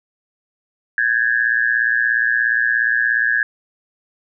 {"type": "tone with amplitude modulation", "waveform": "sine", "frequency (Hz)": 1661.2, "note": "G#6", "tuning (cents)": 0, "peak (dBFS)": -10, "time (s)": [0.98, 3.43], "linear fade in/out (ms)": 2, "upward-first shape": "sine", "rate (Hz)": 117, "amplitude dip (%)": 95, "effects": []}